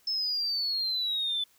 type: exponential sweep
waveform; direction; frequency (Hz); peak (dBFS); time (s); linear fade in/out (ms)
sine; down; 5274 to 3484; -26; 0.07-1.44; 5
effects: tanh soft clip ceiling -23 dBFS + white hiss -64 dBFS RMS until 1.58 s